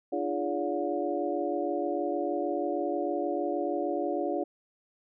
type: tone cluster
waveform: sine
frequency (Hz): 296.3 / 342.7 / 412.6 / 571 / 718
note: D4 / F4 / G#4 / D5 / F5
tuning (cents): +15 / -33 / -11 / -49 / +48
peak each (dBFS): -34 / -33 / -35 / -33 / -35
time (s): 0.12-4.44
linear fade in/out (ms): 10
effects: none